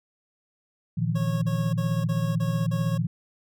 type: chord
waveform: sine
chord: Bb suspended fourth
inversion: none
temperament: equal with one note detuned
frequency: 116.54 / 155.56 / 171.32 Hz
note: Bb2 / Eb3 / F3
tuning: 0 / 0 / -33 cents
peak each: -27 dBFS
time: 0.97-3.07 s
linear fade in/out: 10 ms
type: tone bursts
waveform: 25% pulse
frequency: 549 Hz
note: C#5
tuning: 17 cents flat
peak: -31 dBFS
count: 6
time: 1.15-2.98 s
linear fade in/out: 10 ms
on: 270 ms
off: 42 ms
effects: none